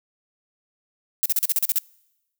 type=noise bursts; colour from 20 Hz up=violet; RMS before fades=-20 dBFS; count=9; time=1.23-1.785 s; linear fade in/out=0 ms; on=27 ms; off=39 ms; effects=noise-tail reverb RT60 1.0 s tail -26 dB re dry